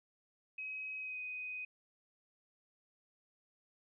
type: tone with pitch glide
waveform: sine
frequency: 2540 to 2502 Hz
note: D#7 to D#7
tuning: +35 to +9 cents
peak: -40 dBFS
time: 0.58-1.65 s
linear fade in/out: 5 ms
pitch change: -26 cents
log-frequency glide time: 0.98-1.19 s
effects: none